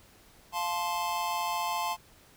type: chord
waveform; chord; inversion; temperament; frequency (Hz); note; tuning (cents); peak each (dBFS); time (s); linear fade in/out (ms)
square; F major; none; just; 698.5 / 873.1 / 1047.7; F5 / A5 / C6; 0 / -14 / +2; -37 / -33 / -34; 0.52-1.97; 50
effects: pink hiss -58 dBFS RMS until 2.36 s